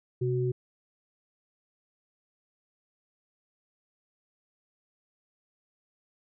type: tone pair together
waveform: sine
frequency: 128.12 / 370 Hz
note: C3 / F#4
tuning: -36 / 0 cents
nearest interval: octave + tritone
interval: 1836 cents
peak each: -27 / -29 dBFS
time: 0.21-0.52 s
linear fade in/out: 10 ms
effects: none